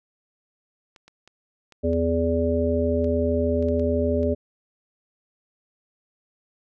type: clicks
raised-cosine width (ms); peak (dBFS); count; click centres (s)
0.2; -31; 10; 0.962 / 1.08 / 1.276 / 1.723 / 1.932 / 3.044 / 3.626 / 3.686 / 3.796 / 4.231
type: harmonic tone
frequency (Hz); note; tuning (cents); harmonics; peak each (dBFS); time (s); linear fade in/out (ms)
83.3; E2; +19; 1 / 3 / 5 / 7; -25 / -25 / -25 / -25; 1.83-4.35; 20
effects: none